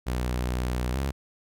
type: tone with pitch glide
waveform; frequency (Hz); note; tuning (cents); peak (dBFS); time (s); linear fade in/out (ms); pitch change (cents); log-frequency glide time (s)
sawtooth; 61.74 to 68.11; B1 to C#2; 0 to -30; -22; 0.06-1.12; 20; +170; 0.92-0.98
effects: none